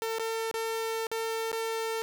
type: tone with dropouts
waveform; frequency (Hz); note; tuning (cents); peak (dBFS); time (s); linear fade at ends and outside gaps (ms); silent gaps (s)
sawtooth; 450.2; A4; +40; -26; 0.02-2.02; 0; 0.185-0.196 / 0.513-0.541 / 1.069-1.115 / 1.517-1.529
effects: none